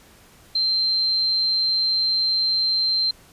sine tone, 4135 Hz, C8, 21 cents flat, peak -18 dBFS, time 0.55-3.11 s, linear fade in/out 5 ms, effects pink hiss -51 dBFS RMS until 3.32 s + resampled to 32000 Hz

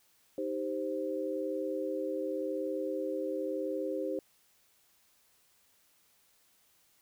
sine chord, C minor, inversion first, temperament equal, 311.1 / 392 / 523.3 Hz, Eb4 / G4 / C5, 0 / 0 / 0 cents, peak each -37 / -37 / -35 dBFS, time 0.38-4.19 s, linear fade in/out 2 ms, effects white hiss -68 dBFS RMS until 7.01 s

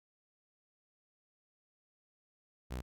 sawtooth tone, 62.7 Hz, B1, 27 cents sharp, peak -34 dBFS, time 2.7-2.82 s, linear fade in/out 20 ms, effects none

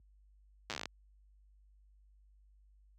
slowing click train, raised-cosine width 0.2 ms, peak -21 dBFS, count 12, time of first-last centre 0.7-0.856 s, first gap 8 ms, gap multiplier 1.11, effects added 50 Hz sine -49 dBFS peak until 2.98 s + high-pass 100 Hz 12 dB/octave

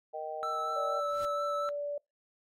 harmonic tone, 155.56 Hz, D#3, in tune, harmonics 3 / 4 / 5, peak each -42 / -38 / -39 dBFS, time 0.13-1.01 s, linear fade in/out 20 ms
triangle tone with vibrato, 1318.5 Hz, E6, in tune, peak -30 dBFS, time 0.43-1.69 s, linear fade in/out 0 ms, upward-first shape triangle, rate 4.2 Hz, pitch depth 19 cents each way
sine tone, 580 Hz, D5, 22 cents flat, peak -32 dBFS, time 0.76-1.98 s, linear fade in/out 5 ms
pink noise with exponential growth, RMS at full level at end -45 dBFS, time 0.97-1.25 s, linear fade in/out 0 ms, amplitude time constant 59 ms
effects noise-tail reverb RT60 0.2 s tail -25 dB re dry + MP3 64 kbps

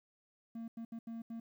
triangle tone bursts at uneven times, 228.8 Hz, A#3, 32 cents flat, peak -39 dBFS, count 5, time 0.55-0.68 / 0.77-0.85 / 0.92-0.99 / 1.07-1.22 / 1.3-1.4 s, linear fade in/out 5 ms, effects 12-bit

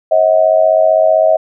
sine tone with amplitude modulation, 639 Hz, D#5, 46 cents sharp, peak -3 dBFS, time 0.11-1.37 s, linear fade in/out 10 ms, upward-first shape sine, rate 95.6 Hz, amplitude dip 85%, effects none

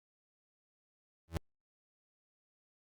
35% pulse tone with exponential growth, 82.41 Hz, E2, in tune, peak -27 dBFS, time 1.28-1.37 s, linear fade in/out 0 ms, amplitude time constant 19 ms, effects Opus 48 kbps

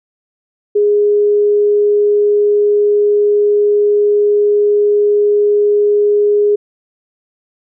sine tone, 413.7 Hz, G#4, 7 cents flat, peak -8 dBFS, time 0.75-6.56 s, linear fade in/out 10 ms, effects none

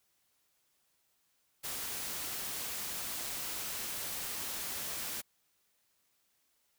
white noise, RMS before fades -39 dBFS, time 1.63-5.22 s, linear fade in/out 20 ms, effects white hiss -75 dBFS RMS until 6.78 s

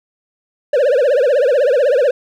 triangle tone with vibrato, 535 Hz, C5, 38 cents sharp, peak -8 dBFS, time 0.73-2.11 s, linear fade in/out 5 ms, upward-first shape triangle, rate 16 Hz, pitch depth 250 cents each way, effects none

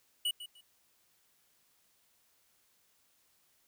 square tone with echo, 2937 Hz, F#7, 13 cents flat, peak -30 dBFS, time 0.25-0.31 s, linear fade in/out 5 ms, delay 150 ms, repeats 2, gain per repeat -13 dB, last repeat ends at 0.61 s, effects white hiss -71 dBFS RMS until 3.67 s

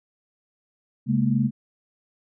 sine tone cluster, 135 / 209.8 / 232.6 Hz, C#3 / G#3 / A#3, -45 / +18 / -4 cents, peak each -23 dBFS, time 1.06-1.51 s, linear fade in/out 50 ms, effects none

